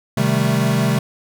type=chord; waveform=square; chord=A half-diminished seventh; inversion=first; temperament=equal; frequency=130.81 / 155.56 / 196 / 220 Hz; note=C3 / Eb3 / G3 / A3; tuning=0 / 0 / 0 / 0 cents; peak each=-20 / -22 / -22 / -22 dBFS; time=0.17-0.99 s; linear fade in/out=5 ms; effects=none